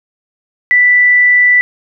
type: tone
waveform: sine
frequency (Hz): 1975.5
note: B6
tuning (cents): 0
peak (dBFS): -5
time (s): 0.71-1.61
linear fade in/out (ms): 0
effects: none